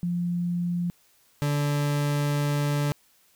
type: tone pair in turn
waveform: sine / 40% pulse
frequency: 174.61 / 145.39 Hz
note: F3 / D3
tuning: 0 / -17 cents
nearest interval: minor third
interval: 317 cents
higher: first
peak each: -24 / -22 dBFS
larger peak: second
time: 0.03-0.9 / 1.42-2.92 s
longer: second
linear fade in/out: 0 ms
effects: white hiss -62 dBFS RMS until 3.35 s